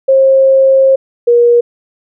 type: tone pair in turn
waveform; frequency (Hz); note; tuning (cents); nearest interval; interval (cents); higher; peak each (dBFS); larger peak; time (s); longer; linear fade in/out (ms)
sine; 535 / 476.6; C5 / A#4; +38 / +38; major second; 200; first; -4; neither; 0.08-0.96 / 1.27-1.61; first; 10
effects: none